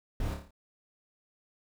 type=noise with echo; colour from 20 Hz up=brown; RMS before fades=-33 dBFS; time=0.2-0.34 s; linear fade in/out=2 ms; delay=28 ms; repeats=6; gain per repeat=-4 dB; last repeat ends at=0.508 s; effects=none